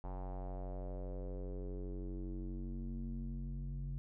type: tone with low-pass filter sweep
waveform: square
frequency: 46.25 Hz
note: F#1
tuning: in tune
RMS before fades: -42 dBFS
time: 0.04-3.98 s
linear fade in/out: 0 ms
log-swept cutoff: 870 to 160 Hz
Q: 3.5
effects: none